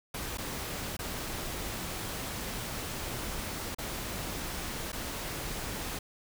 pink noise with dropouts, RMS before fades -37 dBFS, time 0.14-5.99 s, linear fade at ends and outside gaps 5 ms, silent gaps 0.374-0.382 / 0.968-0.99 / 3.748-3.784 / 4.92-4.928 s, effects none

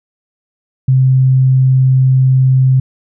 sine tone, 130.81 Hz, C3, in tune, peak -6 dBFS, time 0.88-2.8 s, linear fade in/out 5 ms, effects none

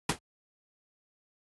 pink noise with exponential decay, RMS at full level -21 dBFS, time 0.09-0.19 s, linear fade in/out 5 ms, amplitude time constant 21 ms, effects high-pass 60 Hz 12 dB/octave + resampled to 24000 Hz

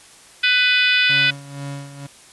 harmonic tone, 497.8 Hz, B4, 14 cents sharp, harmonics 3 / 4 / 5 / 6 / 7 / 8 / 9 / 10, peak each -19 / -23 / -18 / -23 / -21 / -28 / -31 / -31 dBFS, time 0.43-1.31 s, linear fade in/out 10 ms
35% pulse tone with tremolo, 140.6 Hz, C#3, 25 cents sharp, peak -25 dBFS, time 1.09-2.07 s, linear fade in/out 10 ms, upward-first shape sine, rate 2.1 Hz, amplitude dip 70%
effects white hiss -46 dBFS RMS until 2.32 s + resampled to 24000 Hz

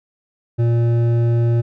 triangle tone with hard clipping, 117.5 Hz, A#2, 14 cents sharp, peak -15 dBFS, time 0.58-1.62 s, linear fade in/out 20 ms, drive 13 dB, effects none

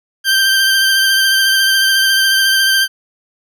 20% pulse tone with vibrato, 1568 Hz, G6, in tune, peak -5 dBFS, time 0.24-2.88 s, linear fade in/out 50 ms, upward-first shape sine, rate 14 Hz, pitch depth 20 cents each way, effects none

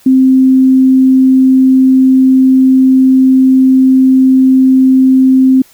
sine tone, 261.6 Hz, C4, in tune, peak -3 dBFS, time 0.06-5.62 s, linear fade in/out 5 ms, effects white hiss -44 dBFS RMS until 5.73 s

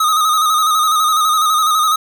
square tone with vibrato, 1252 Hz, D#6, 10 cents sharp, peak -12 dBFS, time 0-1.96 s, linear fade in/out 5 ms, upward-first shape square, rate 12 Hz, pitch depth 39 cents each way, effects none

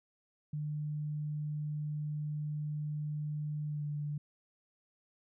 sine tone with pitch glide, 150 to 147.59 Hz, D3 to D3, +37 to +9 cents, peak -34 dBFS, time 0.53-4.18 s, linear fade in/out 5 ms, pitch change -28 cents, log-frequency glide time 3.68-3.84 s, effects none

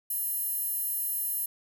square tone with high-pass filter, 587.3 Hz, D5, in tune, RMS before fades -31 dBFS, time 0.1-1.46 s, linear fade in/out 5 ms, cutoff 12000 Hz, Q 9.1, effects none

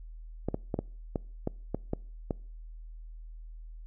clicks, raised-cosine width 2 ms, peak -16 dBFS, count 9, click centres 0.486 / 0.544 / 0.742 / 0.79 / 1.158 / 1.474 / 1.746 / 1.934 / 2.308 s, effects noise-tail reverb RT60 0.5 s tail -26 dB re dry + added 40 Hz sine -42 dBFS peak until 3.86 s

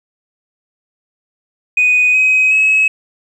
sine tone with pitch steps, 2489 / 2528 / 2568 Hz, D#7 / D#7 / E7, 0 / +27 / -46 cents, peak -7 dBFS, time 1.77-2.88 s, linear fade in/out 5 ms, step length 370 ms, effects tanh soft clip ceiling -5 dBFS + 8-bit

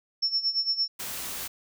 sine tone with tremolo, 5400 Hz, E8, 41 cents sharp, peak -21 dBFS, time 0.22-0.88 s, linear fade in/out 10 ms, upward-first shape sine, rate 8.8 Hz, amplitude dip 80%
white noise, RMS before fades -35 dBFS, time 0.99-1.48 s, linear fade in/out 10 ms
effects none

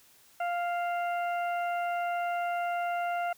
harmonic tone with a mistuned harmonic, 698.5 Hz, F5, in tune, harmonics 1 / 2 / 3 / 4, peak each -29 / -37 / -43 / -45 dBFS, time 0.4-3.33 s, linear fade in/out 5 ms, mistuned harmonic 4, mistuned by -18 cents, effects white hiss -60 dBFS RMS until 3.37 s

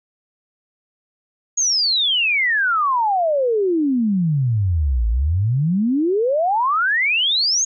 sine exponential two-way sweep, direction down then up, 6740 to 53.4 to 6740 Hz, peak -15 dBFS, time 1.57-7.65 s, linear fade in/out 10 ms, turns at 5.08 s, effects none

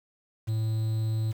triangle tone with quantisation, 110.3 Hz, A2, 5 cents sharp, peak -23 dBFS, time 0.47-1.33 s, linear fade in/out 20 ms, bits 8, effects none

